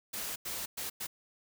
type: noise bursts at uneven times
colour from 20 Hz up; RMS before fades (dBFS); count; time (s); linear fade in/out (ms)
white; -38; 4; 0.13-0.36 / 0.45-0.66 / 0.77-0.9 / 1-1.07; 10
effects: none